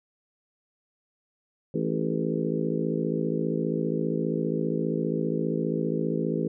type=harmonic tone with a mistuned harmonic; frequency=55 Hz; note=A1; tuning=in tune; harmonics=3 / 4 / 5 / 6 / 7 / 8 / 9; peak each=-30 / -31 / -32 / -33 / -33 / -34 / -35 dBFS; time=1.74-6.48 s; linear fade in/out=5 ms; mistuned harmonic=7; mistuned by=+51 cents; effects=none